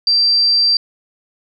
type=tone; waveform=sine; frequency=4700 Hz; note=D8; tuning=1 cent sharp; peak=-10 dBFS; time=0.07-0.77 s; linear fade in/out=2 ms; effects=none